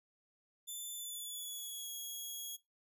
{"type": "tone with pitch glide", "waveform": "10% pulse", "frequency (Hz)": [3520, 3322], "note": ["A7", "G#7"], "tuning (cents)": [0, 0], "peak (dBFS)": -35, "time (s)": [0.67, 2.57], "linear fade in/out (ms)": 20, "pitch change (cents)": -100, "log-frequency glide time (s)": [0.95, 1.9], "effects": ["noise-tail reverb RT60 0.2 s tail -18 dB re dry"]}